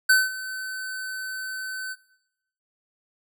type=tone with ADSR envelope; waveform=square; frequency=1523 Hz; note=F#6; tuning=50 cents sharp; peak=-14 dBFS; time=0.09-1.96 s; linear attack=9 ms; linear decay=190 ms; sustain=-17 dB; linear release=43 ms; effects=noise-tail reverb RT60 0.8 s tail -17 dB re dry